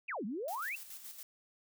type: exponential two-way sweep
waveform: sine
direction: down then up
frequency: 2818 to 188.5 to 2818 Hz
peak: -36 dBFS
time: 0.08-0.76 s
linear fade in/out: 10 ms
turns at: 0.25 s
type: noise with tremolo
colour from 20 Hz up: blue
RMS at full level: -47 dBFS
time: 0.48-1.23 s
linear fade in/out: 2 ms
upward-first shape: square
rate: 7.1 Hz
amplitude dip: 50%
effects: none